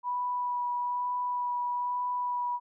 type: tone with vibrato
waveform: sine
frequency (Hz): 981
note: B5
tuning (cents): -12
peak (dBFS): -28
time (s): 0.03-2.6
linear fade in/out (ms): 50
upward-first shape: sine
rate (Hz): 1.1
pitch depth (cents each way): 11
effects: none